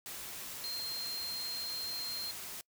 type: tone in noise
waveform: sine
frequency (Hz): 4186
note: C8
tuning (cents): 0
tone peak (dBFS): -37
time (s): 0.64-2.31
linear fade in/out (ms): 0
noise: white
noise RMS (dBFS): -44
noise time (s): 0.06-2.61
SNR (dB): +4
effects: noise-tail reverb RT60 0.1 s tail -25 dB re dry